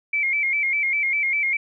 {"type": "tone with vibrato", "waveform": "sine", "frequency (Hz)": 2226, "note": "C#7", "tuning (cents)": 7, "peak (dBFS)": -19, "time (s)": [0.13, 1.57], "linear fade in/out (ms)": 5, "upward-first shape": "square", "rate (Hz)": 5, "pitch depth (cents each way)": 68, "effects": []}